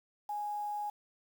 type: tone with quantisation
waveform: sine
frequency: 830.6 Hz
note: G#5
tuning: in tune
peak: -34 dBFS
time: 0.29-0.9 s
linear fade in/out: 5 ms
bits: 9
effects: none